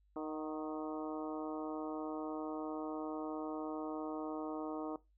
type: harmonic tone with a mistuned harmonic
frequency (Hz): 155.5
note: D#3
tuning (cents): -1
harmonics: 2 / 3 / 4 / 5 / 6 / 7 / 8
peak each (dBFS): -41 / -45 / -47 / -49 / -51 / -52 / -53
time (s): 0.16-4.96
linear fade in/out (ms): 2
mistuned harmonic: 5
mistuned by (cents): -38
effects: noise-tail reverb RT60 0.2 s tail -19 dB re dry + added 50 Hz sine -68 dBFS peak until 5.17 s